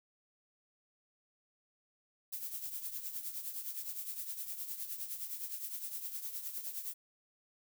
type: noise with tremolo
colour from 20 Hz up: violet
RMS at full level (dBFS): -39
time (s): 2.32-6.94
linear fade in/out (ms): 10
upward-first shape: triangle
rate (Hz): 9.7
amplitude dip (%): 70
effects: none